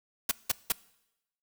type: noise bursts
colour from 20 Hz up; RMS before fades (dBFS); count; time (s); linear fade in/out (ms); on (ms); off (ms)
white; -26; 3; 0.29-0.722; 5; 24; 180
effects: noise-tail reverb RT60 0.9 s tail -22 dB re dry